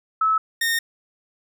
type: tone pair in turn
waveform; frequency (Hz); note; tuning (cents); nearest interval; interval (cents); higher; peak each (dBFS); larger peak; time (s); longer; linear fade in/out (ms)
sine / sawtooth; 1300 / 1838.5; E6 / A#6; -24 / -24; tritone; 600; second; -16; neither; 0.21-0.38 / 0.61-0.79; second; 5
effects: none